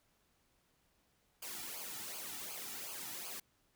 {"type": "noise with flanger", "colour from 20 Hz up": "white", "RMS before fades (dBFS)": -45, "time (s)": [1.42, 3.4], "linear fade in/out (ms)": 5, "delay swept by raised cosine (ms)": [0.53, 1.93], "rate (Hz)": 2.7, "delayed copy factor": -0.7, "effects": ["pink hiss -75 dBFS RMS until 3.75 s"]}